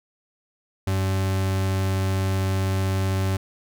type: tone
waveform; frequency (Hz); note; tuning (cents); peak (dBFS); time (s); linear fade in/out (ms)
40% pulse; 95.7; G2; -41; -20; 0.87-3.37; 5
effects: none